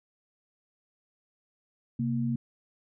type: tone pair together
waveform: sine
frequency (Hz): 130.81 / 233.1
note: C3 / A#3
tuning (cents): 0 / 0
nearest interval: minor seventh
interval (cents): 1000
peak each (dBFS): -30 / -28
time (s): 1.99-2.36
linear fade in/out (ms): 5
effects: none